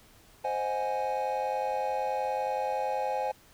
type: chord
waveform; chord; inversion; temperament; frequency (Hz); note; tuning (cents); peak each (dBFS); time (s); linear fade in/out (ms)
triangle; Ab dominant seventh; first; equal; 523.3 / 622.3 / 740 / 830.6; C5 / Eb5 / Gb5 / Ab5; 0 / 0 / 0 / 0; -31 / -35 / -35 / -29; 0.44-3.32; 10
effects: pink hiss -58 dBFS RMS until 3.53 s